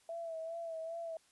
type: tone with vibrato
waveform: sine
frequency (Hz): 659.3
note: E5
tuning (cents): 0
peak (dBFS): -39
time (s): 0.09-1.17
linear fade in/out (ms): 2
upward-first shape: sine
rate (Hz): 2.5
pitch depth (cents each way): 42
effects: white hiss -69 dBFS RMS until 1.31 s + resampled to 24000 Hz